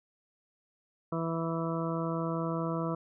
harmonic tone, 164.81 Hz, E3, in tune, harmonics 1 / 2 / 3 / 4 / 6 / 7 / 8, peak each -33 / -36 / -38 / -39 / -41 / -41 / -42 dBFS, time 1.12-2.95 s, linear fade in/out 5 ms, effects none

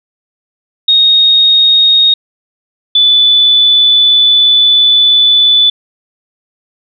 sine tone pair in turn, 3729 / 3483 Hz, A#7 / A7, 0 / -18 cents, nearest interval minor second, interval 118 cents, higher first, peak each -4 dBFS, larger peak neither, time 0.88-2.14 / 2.95-5.7 s, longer second, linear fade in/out 5 ms, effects none

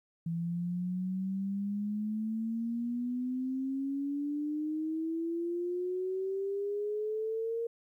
sine exponential sweep, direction up, 165.6 to 466.2 Hz, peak -31 dBFS, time 0.26-7.67 s, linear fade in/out 5 ms, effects 12-bit

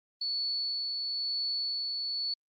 sine tone with tremolo, 4435 Hz, C#8, in tune, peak -29 dBFS, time 0.21-2.34 s, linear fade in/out 5 ms, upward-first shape sine, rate 1 Hz, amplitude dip 25%, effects Opus 32 kbps

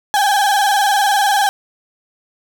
35% pulse tone with vibrato, 811 Hz, G#5, 41 cents flat, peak -10 dBFS, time 0.14-1.49 s, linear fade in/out 0 ms, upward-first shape square, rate 20 Hz, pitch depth 62 cents each way, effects none

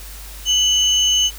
sine tone pair together, 2978 / 6361 Hz, F#7 / G8, +11 / +24 cents, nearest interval octave + minor second, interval 1313 cents, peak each -14 / -19 dBFS, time 0.45-1.31 s, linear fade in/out 50 ms, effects added 50 Hz sine -34 dBFS peak until 1.38 s + white hiss -38 dBFS RMS until 1.38 s

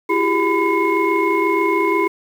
sine tone cluster, 336.1 / 378.1 / 404.3 / 1004 / 2168 Hz, E4 / F#4 / G#4 / B5 / C#7, +34 / +38 / -46 / +28 / -39 cents, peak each -19 / -25 / -19 / -19 / -22 dBFS, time 0.09-2.08 s, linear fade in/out 10 ms, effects tanh soft clip ceiling -6 dBFS + 7-bit

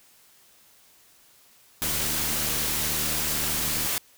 white noise, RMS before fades -27 dBFS, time 1.82-3.98 s, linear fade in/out 0 ms
click train, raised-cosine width 3 ms, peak -27 dBFS, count 157, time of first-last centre 1.82-3.862 s, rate 76.4 Hz
effects white hiss -57 dBFS RMS until 4.17 s

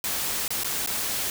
white noise with dropouts, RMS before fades -28 dBFS, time 0.04-1.3 s, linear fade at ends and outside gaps 1 ms, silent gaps 0.48-0.505 / 0.635-0.645 / 0.862-0.873 s, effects none

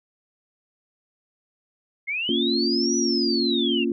sine linear two-way sweep, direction up then down, 2093 to 5930 to 2663 Hz, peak -24 dBFS, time 2.07-3.85 s, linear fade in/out 20 ms, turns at 2.96 s
sine chord, Bb minor, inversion none, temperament equal, 233.1 / 277.2 / 349.2 Hz, Bb3 / Db4 / F4, 0 / 0 / 0 cents, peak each -25 / -26 / -25 dBFS, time 2.29-3.92 s, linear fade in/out 2 ms
effects none

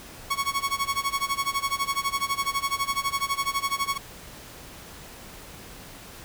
sawtooth tone with tremolo, 1108.7 Hz, C#6, in tune, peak -18 dBFS, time 0.3-3.98 s, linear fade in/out 10 ms, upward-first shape sine, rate 12 Hz, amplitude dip 90%, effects pink hiss -44 dBFS RMS until 6.24 s

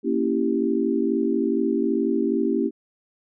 sine chord, A# diminished seventh, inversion none, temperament equal, 233.1 / 277.2 / 329.6 / 392 Hz, A#3 / C#4 / E4 / G4, 0 / 0 / 0 / 0 cents, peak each -25 dBFS, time 0.03-2.71 s, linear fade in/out 50 ms, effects none

